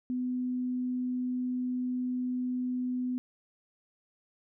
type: tone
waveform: sine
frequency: 250.9 Hz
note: B3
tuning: 28 cents sharp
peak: -29 dBFS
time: 0.1-3.18 s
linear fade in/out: 0 ms
effects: none